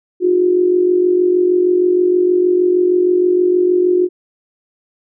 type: tone with amplitude modulation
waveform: sine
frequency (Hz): 360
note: F#4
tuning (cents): -47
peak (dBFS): -7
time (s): 0.2-4.09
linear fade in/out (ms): 50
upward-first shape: sine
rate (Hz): 46.4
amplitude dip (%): 60
effects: none